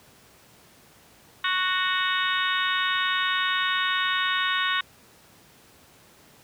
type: harmonic tone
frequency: 370 Hz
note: F#4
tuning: in tune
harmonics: 3 / 4 / 5 / 6 / 7 / 8 / 9 / 10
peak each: -28 / -28 / -29 / -34 / -37 / -32 / -39 / -30 dBFS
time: 1.44-4.81 s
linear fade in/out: 5 ms
effects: pink hiss -54 dBFS RMS until 6.43 s + high-pass 80 Hz 12 dB/octave